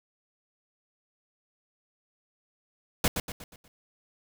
pink noise with echo, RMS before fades -23 dBFS, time 3.04-3.08 s, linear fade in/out 2 ms, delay 120 ms, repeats 5, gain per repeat -7 dB, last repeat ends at 3.68 s, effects none

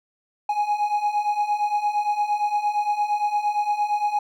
triangle beating tone pair, 826 / 834.7 Hz, G#5 / G#5, -10 / +9 cents, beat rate 8.7 Hz, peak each -24 / -20 dBFS, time 0.49-4.19 s, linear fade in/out 5 ms, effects none

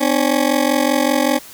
20% pulse ring-modulated tone, 277.2 Hz, C#4, in tune, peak -6 dBFS, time 0-1.39 s, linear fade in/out 20 ms, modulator 22.6 Hz, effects white hiss -39 dBFS RMS until 1.53 s

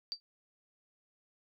sine tone with exponential decay, 4648 Hz, D8, 19 cents flat, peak -30 dBFS, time 0.12-0.2 s, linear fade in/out 0 ms, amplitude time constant 16 ms, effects none

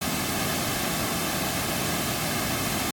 pink noise with comb filter, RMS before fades -27 dBFS, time 0.01-2.91 s, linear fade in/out 10 ms, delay 2.1 ms, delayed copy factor -0.5, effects high-pass 80 Hz 12 dB/octave + AAC 64 kbps

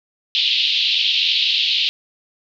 pink band-pass noise, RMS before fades -18 dBFS, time 0.35-1.89 s, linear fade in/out 0 ms, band 2800 to 4200 Hz, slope 48 dB/octave, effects none

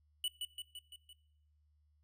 square tone with echo, 2960 Hz, F#7, in tune, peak -34 dBFS, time 0.24-0.28 s, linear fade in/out 2 ms, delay 170 ms, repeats 5, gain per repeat -4 dB, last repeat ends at 1.13 s, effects noise-tail reverb RT60 0.9 s tail -22 dB re dry + added 75 Hz sine -69 dBFS peak until 2.03 s

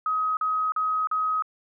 sine tone bursts, 1265 Hz, D#6, 28 cents sharp, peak -22 dBFS, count 4, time 0.06-1.423 s, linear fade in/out 2 ms, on 310 ms, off 41 ms, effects none

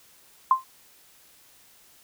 sine tone with exponential decay, 1046.5 Hz, C6, in tune, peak -11 dBFS, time 0.51-0.64 s, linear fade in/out 2 ms, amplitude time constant 27 ms, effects white hiss -56 dBFS RMS until 2.03 s

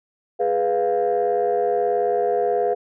sine chord, F diminished, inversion first, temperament equal, 415.3 / 493.9 / 698.5 Hz, Ab4 / Cb5 / F5, 0 / 0 / 0 cents, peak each -21 dBFS, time 0.39-2.75 s, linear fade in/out 20 ms, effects tanh soft clip ceiling -12 dBFS

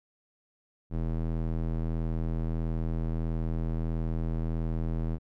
square tone with band-pass filter, 40.77 Hz, E1, 18 cents flat, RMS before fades -30 dBFS, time 0.9-5.19 s, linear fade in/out 50 ms, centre 160 Hz, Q 0.55, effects none

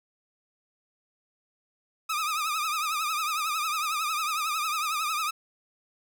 sawtooth tone with vibrato, 1244.5 Hz, D#6, in tune, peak -23 dBFS, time 2.09-5.31 s, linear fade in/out 10 ms, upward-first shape triangle, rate 11 Hz, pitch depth 110 cents each way, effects none

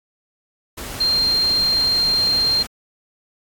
sine tone in noise, 4186 Hz, C8, in tune, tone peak -15 dBFS, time 1-2.63 s, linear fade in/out 10 ms, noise pink, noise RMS -31 dBFS, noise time 0.77-2.67 s, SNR +13 dB, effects AAC 64 kbps

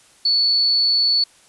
sine tone, 4441 Hz, C#8, 2 cents sharp, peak -14 dBFS, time 0.25-1.24 s, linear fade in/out 5 ms, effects white hiss -52 dBFS RMS until 1.48 s + resampled to 24000 Hz

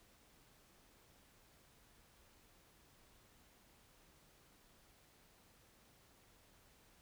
silence, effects pink hiss -68 dBFS RMS until 7.01 s

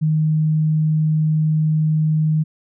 sine tone, 155.56 Hz, D#3, in tune, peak -14 dBFS, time 0.01-2.44 s, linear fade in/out 20 ms, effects none

